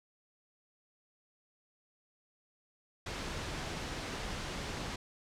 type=noise; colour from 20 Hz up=pink; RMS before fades=-39 dBFS; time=3.06-4.96 s; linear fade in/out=5 ms; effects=low-pass 6000 Hz 12 dB/octave